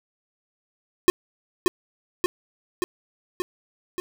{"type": "tone with echo", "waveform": "square", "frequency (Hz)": 360, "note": "F#4", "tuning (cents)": -47, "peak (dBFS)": -12, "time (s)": [1.08, 1.1], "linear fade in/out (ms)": 0, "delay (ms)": 580, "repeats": 5, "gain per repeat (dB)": -3, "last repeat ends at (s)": 4, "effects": []}